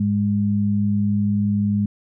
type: tone pair together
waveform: sine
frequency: 103.83 / 204.4 Hz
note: G#2 / G#3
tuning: 0 / -27 cents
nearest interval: octave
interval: 1173 cents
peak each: -22 / -18 dBFS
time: 0-1.86 s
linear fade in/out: 5 ms
effects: none